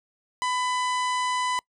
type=harmonic tone with a mistuned harmonic; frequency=1000 Hz; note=B5; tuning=21 cents sharp; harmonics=1 / 2 / 3 / 4 / 5 / 6 / 7 / 8 / 9 / 10; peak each=-25 / -32 / -36 / -39 / -42 / -44 / -43 / -48 / -43 / -50 dBFS; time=0.42-1.59 s; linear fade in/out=0 ms; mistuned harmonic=9; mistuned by=-58 cents; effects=noise-tail reverb RT60 0.1 s tail -25 dB re dry